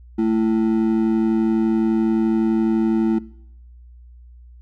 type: ring-modulated tone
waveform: triangle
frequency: 277.2 Hz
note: C#4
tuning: in tune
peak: -11 dBFS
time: 0.18-3.19 s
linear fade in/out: 10 ms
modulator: 55.9 Hz
effects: noise-tail reverb RT60 0.8 s tail -22 dB re dry + added 60 Hz sine -41 dBFS peak until 4.61 s